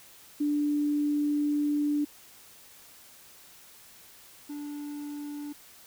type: tone pair in turn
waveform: sine / triangle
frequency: 293.7 / 292.1 Hz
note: D4 / D4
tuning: 0 / -9 cents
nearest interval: unison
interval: 9 cents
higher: first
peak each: -24 / -33 dBFS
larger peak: first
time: 0.4-2.05 / 4.49-5.53 s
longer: first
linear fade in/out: 10 ms
effects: white hiss -53 dBFS RMS until 5.86 s